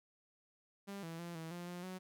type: tone with pitch steps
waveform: sawtooth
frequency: 199 / 164.9 / 171.8 / 162.3 / 174.8 / 176.8 / 185.3 Hz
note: G3 / E3 / F3 / E3 / F3 / F3 / F#3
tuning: +26 / +1 / -28 / -27 / +2 / +22 / +3 cents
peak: -40 dBFS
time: 0.87-1.99 s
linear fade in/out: 20 ms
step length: 160 ms
effects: none